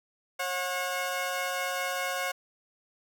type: tone pair together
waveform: 15% pulse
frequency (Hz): 543.3 / 726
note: C#5 / F#5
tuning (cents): -35 / -33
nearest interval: perfect fourth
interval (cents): 502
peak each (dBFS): -26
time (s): 0.39-2.32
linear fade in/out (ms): 10
effects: none